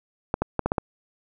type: clicks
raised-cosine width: 1 ms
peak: -8 dBFS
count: 6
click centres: 0.341 / 0.42 / 0.593 / 0.66 / 0.719 / 0.782 s
effects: none